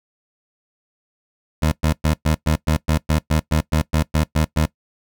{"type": "tone bursts", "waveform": "20% pulse", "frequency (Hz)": 77.78, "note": "D#2", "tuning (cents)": 0, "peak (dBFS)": -10, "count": 15, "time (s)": [1.62, 4.66], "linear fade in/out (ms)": 10, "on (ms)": 100, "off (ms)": 110, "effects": ["noise-tail reverb RT60 0.1 s tail -20 dB re dry"]}